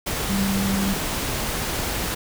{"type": "tone in noise", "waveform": "sine", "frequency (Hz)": 196, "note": "G3", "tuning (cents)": 0, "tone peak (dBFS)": -21, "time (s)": [0.29, 0.94], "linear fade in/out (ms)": 10, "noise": "pink", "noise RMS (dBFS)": -26, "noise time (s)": [0.06, 2.15], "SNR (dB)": 2, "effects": []}